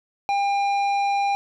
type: tone with tanh clipping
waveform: triangle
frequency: 801 Hz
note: G5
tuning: 37 cents sharp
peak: -21 dBFS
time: 0.29-1.35 s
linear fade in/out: 0 ms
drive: 15 dB
effects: none